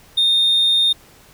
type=tone; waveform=triangle; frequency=3660 Hz; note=A#7; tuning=32 cents flat; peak=-10 dBFS; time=0.17-0.93 s; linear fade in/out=10 ms; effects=tanh soft clip ceiling -8 dBFS + pink hiss -48 dBFS RMS until 1.33 s